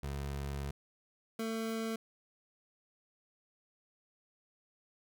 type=tone pair in turn; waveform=25% pulse; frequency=69.9 / 224.2 Hz; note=C#2 / A3; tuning=+15 / +33 cents; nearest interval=octave + minor sixth; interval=2018 cents; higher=second; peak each=-33 / -31 dBFS; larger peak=second; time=0.03-0.71 / 1.39-1.96 s; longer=first; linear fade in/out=5 ms; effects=none